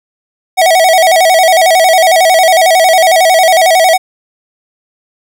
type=tone with vibrato; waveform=square; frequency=696 Hz; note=F5; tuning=6 cents flat; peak=-5 dBFS; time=0.57-3.98 s; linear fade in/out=20 ms; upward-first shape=square; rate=11 Hz; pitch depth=120 cents each way; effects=none